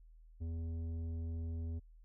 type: tone with tanh clipping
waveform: sine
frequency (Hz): 82.41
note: E2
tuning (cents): 0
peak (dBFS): -39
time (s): 0.4-1.8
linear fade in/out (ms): 20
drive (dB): 10
effects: added 40 Hz sine -56 dBFS peak until 2.04 s